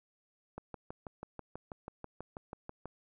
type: click train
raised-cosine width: 1 ms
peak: -28 dBFS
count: 15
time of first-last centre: 0.58-2.856 s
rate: 6.15 Hz
effects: none